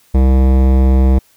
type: tone with hard clipping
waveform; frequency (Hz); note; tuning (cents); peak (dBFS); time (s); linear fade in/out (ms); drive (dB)
sine; 65.41; C2; 0; -9; 0.14-1.19; 10; 17
effects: white hiss -52 dBFS RMS until 1.36 s